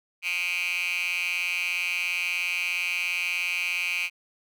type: tone with high-pass filter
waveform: 10% pulse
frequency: 177 Hz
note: F3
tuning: 23 cents sharp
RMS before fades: -28 dBFS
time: 0.22-4.1 s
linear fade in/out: 50 ms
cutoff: 2400 Hz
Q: 9.3
effects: none